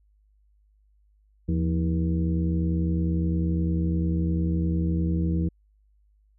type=harmonic tone with a mistuned harmonic; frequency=79.9 Hz; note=D#2; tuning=47 cents sharp; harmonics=1 / 2 / 3 / 4 / 5 / 6; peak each=-25 / -25 / -40 / -31 / -44 / -41 dBFS; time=1.48-5.49 s; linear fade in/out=10 ms; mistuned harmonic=2; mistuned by=+120 cents; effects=added 51 Hz sine -59 dBFS peak until 6.38 s